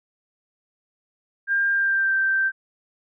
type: tone with pitch glide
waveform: sine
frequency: 1600 to 1564.4 Hz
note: G6 to G6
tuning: +35 to -4 cents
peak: -18 dBFS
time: 1.47-2.52 s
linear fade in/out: 50 ms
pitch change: -39 cents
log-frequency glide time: 1.71-2.14 s
effects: none